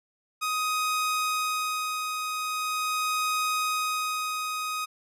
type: tone with tremolo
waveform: sawtooth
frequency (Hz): 1253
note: D#6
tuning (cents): +12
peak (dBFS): -21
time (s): 0.41-4.86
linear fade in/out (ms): 20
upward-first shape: sine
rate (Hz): 0.42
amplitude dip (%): 40
effects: resampled to 32000 Hz